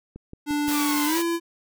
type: click train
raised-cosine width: 3 ms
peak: -26 dBFS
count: 4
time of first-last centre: 0.16-0.682 s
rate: 5.75 Hz
type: tone with pitch glide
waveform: square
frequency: 293.7 to 337.4 Hz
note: D4 to E4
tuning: 0 to +40 cents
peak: -23 dBFS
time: 0.46-1.4 s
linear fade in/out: 50 ms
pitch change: +240 cents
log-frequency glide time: 1.05-1.18 s
type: high-pass noise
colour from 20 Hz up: white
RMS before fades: -30 dBFS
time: 0.67-1.23 s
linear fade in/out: 20 ms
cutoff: 290 Hz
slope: 12 dB/octave
type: linear sweep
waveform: sawtooth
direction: down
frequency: 1201 to 941 Hz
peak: -26 dBFS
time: 0.71-1.22 s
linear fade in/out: 50 ms
effects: none